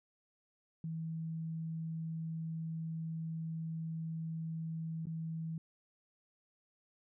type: tone with dropouts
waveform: sine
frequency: 162 Hz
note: E3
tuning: 30 cents flat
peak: -37 dBFS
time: 0.84-5.58 s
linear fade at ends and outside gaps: 2 ms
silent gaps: 5.056-5.069 s
effects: none